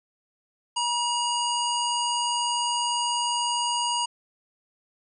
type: harmonic tone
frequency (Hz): 957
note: A#5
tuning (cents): +45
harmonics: 1 / 3 / 5 / 7 / 9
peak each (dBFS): -26 / -29 / -33 / -34 / -34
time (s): 0.76-4.06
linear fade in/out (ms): 10
effects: none